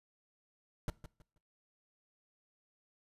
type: noise with echo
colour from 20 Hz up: brown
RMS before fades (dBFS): -34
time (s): 0.88-0.9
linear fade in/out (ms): 2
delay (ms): 160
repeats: 3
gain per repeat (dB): -12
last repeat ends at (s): 1.38
effects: noise-tail reverb RT60 0.4 s tail -21 dB re dry + resampled to 32000 Hz